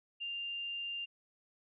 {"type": "tone", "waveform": "sine", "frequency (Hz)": 2794, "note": "F7", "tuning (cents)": 0, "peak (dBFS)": -37, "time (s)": [0.2, 1.06], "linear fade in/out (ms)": 20, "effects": []}